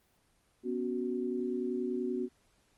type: chord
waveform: sine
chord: B suspended second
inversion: none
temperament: equal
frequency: 246.9 / 277.2 / 370 Hz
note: B3 / C#4 / F#4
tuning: 0 / 0 / 0 cents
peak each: -35 / -39 / -34 dBFS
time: 0.63-2.29 s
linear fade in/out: 50 ms
effects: pink hiss -70 dBFS RMS until 2.77 s + Opus 24 kbps